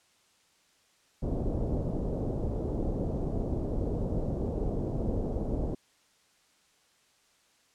pink low-pass noise, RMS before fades -31 dBFS, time 1.22-5.75 s, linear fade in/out 10 ms, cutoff 590 Hz, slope 24 dB/octave, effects white hiss -66 dBFS RMS until 7.74 s + low-pass 8000 Hz 12 dB/octave

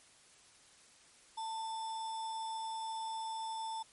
sine tone with sample-and-hold, 892 Hz, A5, 23 cents sharp, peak -37 dBFS, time 1.37-3.83 s, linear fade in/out 10 ms, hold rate 4410 Hz, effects white hiss -62 dBFS RMS until 3.92 s + MP3 48 kbps

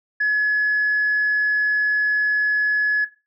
sine tone, 1698 Hz, G#6, 38 cents sharp, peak -15 dBFS, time 0.2-3.05 s, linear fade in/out 10 ms, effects noise-tail reverb RT60 0.3 s tail -17 dB re dry + tanh soft clip ceiling -13 dBFS

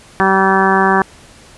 harmonic tone, 192.2 Hz, G3, 34 cents flat, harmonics 1 / 2 / 3 / 4 / 5 / 6 / 7 / 8 / 9, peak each -17 / -16 / -27 / -16 / -17 / -17 / -24 / -19 / -19 dBFS, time 0.2-1.02 s, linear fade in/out 0 ms, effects pink hiss -42 dBFS RMS until 1.57 s + resampled to 24000 Hz

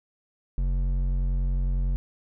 sine tone with hard clipping, 45.48 Hz, F#1, 29 cents flat, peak -24 dBFS, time 0.58-1.96 s, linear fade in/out 0 ms, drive 8 dB, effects none

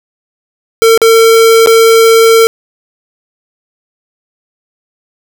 square tone with dropouts, 452.8 Hz, A4, 50 cents sharp, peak -3 dBFS, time 0.82-2.47 s, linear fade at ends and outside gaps 0 ms, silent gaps 0.976-1.017 / 1.661-1.672 s, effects none

